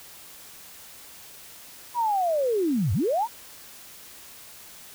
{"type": "linear two-way sweep", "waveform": "sine", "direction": "down then up", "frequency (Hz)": [987.8, 82.41, 987.8], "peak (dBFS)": -21, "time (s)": [1.94, 3.28], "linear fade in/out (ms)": 50, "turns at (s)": 2.93, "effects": ["white hiss -46 dBFS RMS until 4.94 s"]}